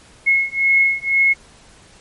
sine beating tone pair, 2172 / 2174 Hz, C#7 / C#7, -36 / -34 cents, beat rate 2 Hz, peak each -16 dBFS, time 0.26-1.34 s, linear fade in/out 20 ms, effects pink hiss -47 dBFS RMS until 2 s + MP3 48 kbps

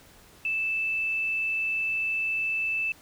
sine tone, 2637 Hz, E7, in tune, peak -25 dBFS, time 0.45-2.92 s, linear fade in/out 2 ms, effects pink hiss -54 dBFS RMS until 3.01 s

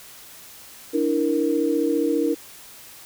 sine tone cluster, 292.5 / 327.3 / 467.4 Hz, D4 / E4 / A#4, -7 / -12 / +5 cents, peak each -23 dBFS, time 0.93-2.35 s, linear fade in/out 20 ms, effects white hiss -44 dBFS RMS until 3.05 s

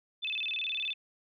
sine tone with vibrato, 3016 Hz, F#7, 32 cents sharp, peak -31 dBFS, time 0.22-0.94 s, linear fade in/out 20 ms, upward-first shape square, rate 19 Hz, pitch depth 270 cents each way, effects none

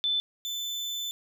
sine / 35% pulse tone pair in turn, 3520 / 3520 Hz, A7 / A7, 0 / 0 cents, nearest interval unison, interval 0 cents, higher neither, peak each -24 / -29 dBFS, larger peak first, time 0.04-0.2 / 0.45-1.11 s, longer second, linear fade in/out 0 ms, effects none

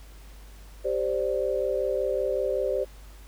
sine chord, G suspended fourth, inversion none, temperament just, 392 / 522.7 / 588 Hz, G4 / C5 / D5, 0 / -2 / +2 cents, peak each -29 / -27 / -29 dBFS, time 0.84-2.85 s, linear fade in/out 20 ms, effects added 50 Hz sine -44 dBFS peak until 3.27 s + pink hiss -54 dBFS RMS until 3.27 s

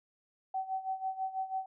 sine tone with tremolo, 762 Hz, G5, 49 cents flat, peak -30 dBFS, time 0.54-1.66 s, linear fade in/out 5 ms, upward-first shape sine, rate 6.1 Hz, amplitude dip 80%, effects none

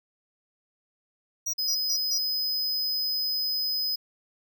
square tone bursts, 5760 Hz, F#8, 47 cents flat, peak -27 dBFS, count 4, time 1.46-2.184 s, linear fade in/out 10 ms, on 76 ms, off 140 ms
square tone, 5030 Hz, D#8, 18 cents sharp, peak -26 dBFS, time 1.58-3.96 s, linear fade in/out 10 ms
effects none

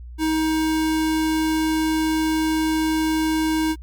square tone, 315.8 Hz, D#4, 26 cents sharp, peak -19 dBFS, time 0.18-3.76 s, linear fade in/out 50 ms, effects added 60 Hz sine -34 dBFS peak until 3.82 s + MP3 96 kbps

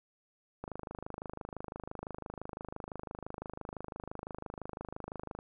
click train, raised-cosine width 1 ms, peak -26 dBFS, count 124, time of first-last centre 0.64-5.389 s, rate 25.9 Hz, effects none

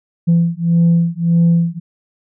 sine beating tone pair, 168.1 / 169.8 Hz, E3 / F3, +34 / -48 cents, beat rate 1.7 Hz, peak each -12 dBFS, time 0.27-1.8 s, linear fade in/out 20 ms, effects tanh soft clip ceiling -6 dBFS

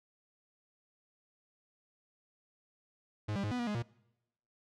45% pulse tone with pitch steps, 105.4 / 198.4 / 104.6 / 247.5 / 239.4 / 208.8 / 117.8 Hz, G#2 / G3 / G#2 / B3 / A#3 / G#3 / A#2, +26 / +21 / +13 / +4 / +46 / +10 / +19 cents, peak -33 dBFS, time 3.28-3.826 s, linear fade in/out 10 ms, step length 78 ms, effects noise-tail reverb RT60 0.9 s tail -24 dB re dry + low-pass 5000 Hz 12 dB/octave

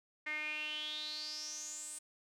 sawtooth tone with band-pass filter sweep, 303.8 Hz, D#4, 41 cents flat, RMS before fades -42 dBFS, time 0.26-1.99 s, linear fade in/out 10 ms, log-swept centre 2000 to 8800 Hz, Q 9.2, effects none

